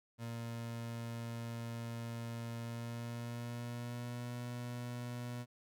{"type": "tone with pitch glide", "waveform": "30% pulse", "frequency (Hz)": [116.54, 121.56], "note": ["A#2", "B2"], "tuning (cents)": [0, -27], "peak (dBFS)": -38, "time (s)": [0.18, 5.46], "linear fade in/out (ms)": 50, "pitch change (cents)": 73, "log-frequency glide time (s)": [2.57, 4.33], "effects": []}